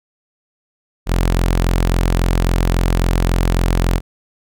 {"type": "tone", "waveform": "sawtooth", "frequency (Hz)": 43.65, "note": "F1", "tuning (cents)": 0, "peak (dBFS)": -9, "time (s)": [1.06, 4.01], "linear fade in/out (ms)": 50, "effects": []}